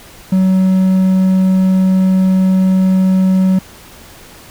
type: tone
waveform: triangle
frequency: 187.9 Hz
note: F#3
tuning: 27 cents sharp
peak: -6 dBFS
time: 0.32-3.59 s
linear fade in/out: 5 ms
effects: pink hiss -38 dBFS RMS until 4.5 s